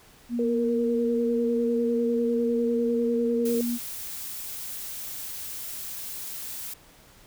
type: tone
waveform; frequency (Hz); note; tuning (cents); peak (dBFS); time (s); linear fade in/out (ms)
sine; 238.5; A#3; +40; -25; 0.29-3.79; 50
type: tone with vibrato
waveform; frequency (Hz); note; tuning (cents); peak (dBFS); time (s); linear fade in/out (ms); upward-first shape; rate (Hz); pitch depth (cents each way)
sine; 466.2; A#4; 0; -24; 0.39-3.61; 2; square; 10; 19
type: noise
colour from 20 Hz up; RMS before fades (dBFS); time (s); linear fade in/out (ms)
blue; -36; 3.45-6.74; 5
effects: pink hiss -54 dBFS RMS until 7.26 s